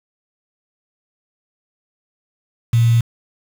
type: tone with quantisation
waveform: sine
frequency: 116.54 Hz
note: A#2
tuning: in tune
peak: -10 dBFS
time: 2.73-3.01 s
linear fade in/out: 5 ms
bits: 5
effects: none